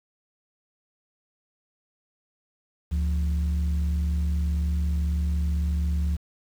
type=tone pair together; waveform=sine; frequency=72.9 / 174.69 Hz; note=D2 / F3; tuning=-12 / +1 cents; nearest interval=octave + minor third; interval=1513 cents; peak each=-21 / -31 dBFS; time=2.91-6.17 s; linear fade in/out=20 ms; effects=tanh soft clip ceiling -18 dBFS + 8-bit